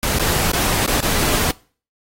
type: noise with dropouts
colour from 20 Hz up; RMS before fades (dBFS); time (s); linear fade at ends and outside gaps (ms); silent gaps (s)
pink; -19; 0.03-1.51; 1; 0.187-0.195 / 0.518-0.533 / 0.862-0.876 / 1.005-1.027
effects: noise-tail reverb RT60 0.4 s tail -22 dB re dry + AAC 48 kbps